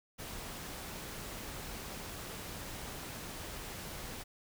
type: noise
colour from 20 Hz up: pink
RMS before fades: -44 dBFS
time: 0.18-4.24 s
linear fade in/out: 20 ms
effects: none